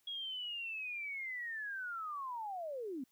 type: linear sweep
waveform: sine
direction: down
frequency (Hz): 3322 to 240.7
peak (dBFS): -39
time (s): 0.07-3.04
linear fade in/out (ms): 5
effects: white hiss -75 dBFS RMS until 3.11 s